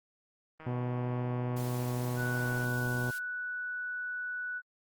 click train, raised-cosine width 0.5 ms, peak -34 dBFS, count 324, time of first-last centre 0.6-2.644 s, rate 158 Hz
harmonic tone, 123.47 Hz, B2, in tune, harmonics 1 / 2 / 3 / 4 / 5 / 6 / 7 / 8 / 9, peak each -32 / -38 / -42 / -44 / -46 / -48 / -49 / -50 / -51 dBFS, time 0.66-3.11 s, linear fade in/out 10 ms
white high-pass noise, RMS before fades -48 dBFS, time 1.56-3.19 s, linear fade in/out 10 ms, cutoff 2300 Hz, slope 24 dB/octave
sine tone, 1480 Hz, F#6, in tune, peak -34 dBFS, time 2.16-4.62 s, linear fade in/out 50 ms
effects Opus 24 kbps

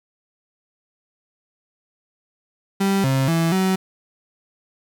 35% pulse tone with pitch steps, 195.8 / 134 / 165.3 / 188.6 Hz, G3 / C3 / E3 / F#3, -2 / +42 / +5 / +33 cents, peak -15 dBFS, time 2.8-3.76 s, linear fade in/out 10 ms, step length 240 ms, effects 9-bit

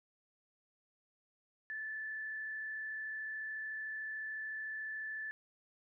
sine tone with frequency modulation, 1747 Hz, A6, 13 cents flat, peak -39 dBFS, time 1.7-5.31 s, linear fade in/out 0 ms, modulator 33.7 Hz, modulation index 0.64, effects none

